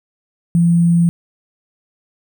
sine tone with sample-and-hold, 170.3 Hz, F3, 43 cents flat, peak -9 dBFS, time 0.55-1.09 s, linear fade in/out 0 ms, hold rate 8820 Hz, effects none

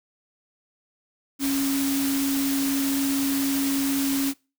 sine tone in noise, 274.8 Hz, C#4, 15 cents flat, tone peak -22 dBFS, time 1.39-4.34 s, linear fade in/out 50 ms, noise white, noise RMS -30 dBFS, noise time 1.39-4.34 s, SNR +5 dB, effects noise-tail reverb RT60 0.3 s tail -23 dB re dry

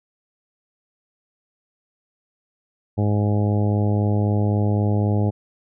harmonic tone, 103.83 Hz, G#2, in tune, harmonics 1 / 2 / 3 / 4 / 5 / 6 / 7 / 8, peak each -18 / -24 / -28 / -30 / -32 / -34 / -35 / -36 dBFS, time 2.97-5.31 s, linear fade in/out 20 ms, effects none

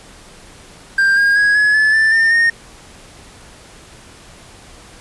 triangle tone with pitch steps, 1588 / 1622.3 / 1657.3 / 1693.2 / 1729.7 / 1767.1 / 1805.3 / 1844.3 Hz, G6 / G#6 / G#6 / G#6 / A6 / A6 / A6 / A#6, +22 / -41 / -4 / +33 / -30 / +7 / +44 / -19 cents, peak -8 dBFS, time 0.98-2.5 s, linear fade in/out 5 ms, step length 190 ms, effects pink hiss -41 dBFS RMS until 5 s + resampled to 24000 Hz

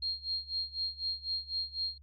sine tone with tremolo, 4229 Hz, C8, 18 cents sharp, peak -30 dBFS, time 0.02-1.98 s, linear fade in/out 5 ms, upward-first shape sine, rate 4 Hz, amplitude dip 90%, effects added 71 Hz sine -53 dBFS peak until 2.02 s

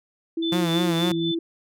sine tone with pitch glide, 329.6 to 333 Hz, E4 to E4, 0 to +18 cents, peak -23 dBFS, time 0.37-1.39 s, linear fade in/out 5 ms, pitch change +18 cents, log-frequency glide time 0.72-1.18 s
sine tone with tremolo, 3520 Hz, A7, in tune, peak -26 dBFS, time 0.42-1.35 s, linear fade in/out 10 ms, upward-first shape sine, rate 3.7 Hz, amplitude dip 75%
sawtooth tone with vibrato, 172.6 Hz, F3, 20 cents flat, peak -18 dBFS, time 0.52-1.12 s, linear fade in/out 5 ms, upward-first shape sine, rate 4 Hz, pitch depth 76 cents each way
sine tone, 164.81 Hz, E3, in tune, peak -28 dBFS, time 1.1-1.32 s, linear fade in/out 10 ms
effects none

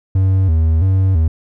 triangle tone with vibrato, 87.31 Hz, F2, in tune, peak -8 dBFS, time 0.15-1.28 s, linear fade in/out 5 ms, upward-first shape square, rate 1.5 Hz, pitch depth 150 cents each way, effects none

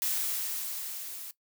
blue noise with level ramp, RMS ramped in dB -29 to -42 dBFS, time 0.02-1.31 s, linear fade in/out 0 ms, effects noise-tail reverb RT60 0.1 s tail -18 dB re dry

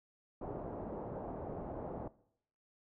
white low-pass noise, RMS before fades -43 dBFS, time 0.41-2.08 s, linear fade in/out 5 ms, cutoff 740 Hz, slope 24 dB/octave, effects noise-tail reverb RT60 0.7 s tail -20 dB re dry

